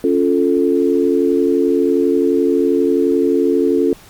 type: chord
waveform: sine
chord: Db augmented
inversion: none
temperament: equal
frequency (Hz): 277.2 / 349.2 / 440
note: Db4 / F4 / A4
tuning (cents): 0 / 0 / 0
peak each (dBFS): -16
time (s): 0.04-3.93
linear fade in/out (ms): 2
effects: pink hiss -43 dBFS RMS until 4.09 s + Opus 48 kbps